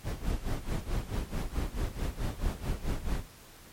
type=noise with tremolo; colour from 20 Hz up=brown; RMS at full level=-29 dBFS; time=0.03-3.27 s; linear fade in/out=50 ms; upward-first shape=sine; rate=4.6 Hz; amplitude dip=85%; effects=pink hiss -53 dBFS RMS until 3.72 s + MP3 64 kbps